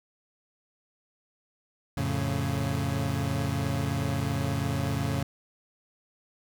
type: chord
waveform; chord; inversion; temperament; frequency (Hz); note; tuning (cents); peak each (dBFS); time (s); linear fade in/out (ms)
30% pulse; F augmented; none; equal with one note detuned; 87.31 / 110.32 / 138.59; F2 / A2 / C#3; 0 / +5 / 0; -30 / -29 / -27; 1.97-5.23; 5
effects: none